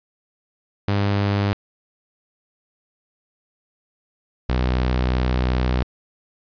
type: tone pair in turn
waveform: sawtooth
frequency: 100.8 / 62.7 Hz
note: G2 / B1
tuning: +49 / +27 cents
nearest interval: minor sixth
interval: 822 cents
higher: first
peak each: -14 dBFS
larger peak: neither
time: 0.88-1.53 / 4.49-5.83 s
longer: second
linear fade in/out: 0 ms
effects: resampled to 11025 Hz + 9-bit